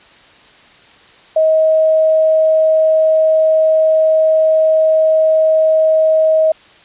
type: tone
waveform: sine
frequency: 633 Hz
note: D#5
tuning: 30 cents sharp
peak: -8 dBFS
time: 1.36-6.52 s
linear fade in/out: 5 ms
effects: white hiss -44 dBFS RMS until 6.84 s + resampled to 8000 Hz